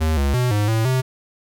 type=tone with pitch steps; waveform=square; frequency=79 / 69.8 / 124.6 / 104 / 111.8 / 129.5 Hz; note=D#2 / C#2 / B2 / G#2 / A2 / C3; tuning=+27 / +13 / +16 / +3 / +28 / -17 cents; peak=-17 dBFS; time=0-1.02 s; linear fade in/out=20 ms; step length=170 ms; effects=none